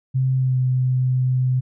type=tone with pitch glide; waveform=sine; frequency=130.81 to 128.04 Hz; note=C3 to C3; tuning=0 to -37 cents; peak=-16 dBFS; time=0.14-1.61 s; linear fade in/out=20 ms; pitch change=-37 cents; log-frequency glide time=0.36-0.59 s; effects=none